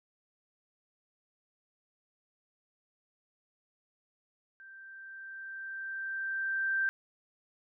sine tone with level ramp, 1568 Hz, G6, in tune, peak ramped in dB -49 to -26 dBFS, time 4.6-6.89 s, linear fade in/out 0 ms, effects none

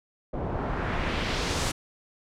pink noise with low-pass filter sweep, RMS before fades -29 dBFS, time 0.33-1.72 s, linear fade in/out 10 ms, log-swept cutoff 600 to 8800 Hz, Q 1.1, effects none

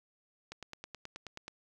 click train, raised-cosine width 0.2 ms, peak -26 dBFS, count 10, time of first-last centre 0.52-1.481 s, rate 9.37 Hz, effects none

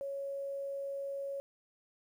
sine tone with quantisation, 554.4 Hz, C#5, in tune, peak -36 dBFS, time 0.01-1.4 s, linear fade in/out 0 ms, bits 11, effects none

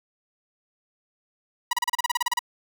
sawtooth tone bursts, 970 Hz, B5, 31 cents flat, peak -17 dBFS, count 13, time 1.71-2.392 s, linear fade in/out 5 ms, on 22 ms, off 33 ms, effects none

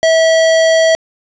square tone, 649 Hz, E5, 27 cents flat, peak -8 dBFS, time 0.03-0.95 s, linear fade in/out 0 ms, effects resampled to 16000 Hz + 7-bit

